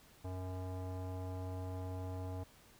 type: tone with low-pass filter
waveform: square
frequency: 92.4 Hz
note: F#2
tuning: 2 cents flat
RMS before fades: -42 dBFS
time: 0.24-2.44 s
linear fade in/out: 10 ms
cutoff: 790 Hz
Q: 2.1
effects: pink hiss -63 dBFS RMS until 2.79 s